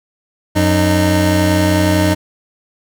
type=tone pair together; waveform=25% pulse; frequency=91.09 / 306.4 Hz; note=F#2 / D#4; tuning=-27 / -27 cents; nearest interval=octave + major sixth; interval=2100 cents; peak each=-10 dBFS; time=0.55-2.15 s; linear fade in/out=20 ms; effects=none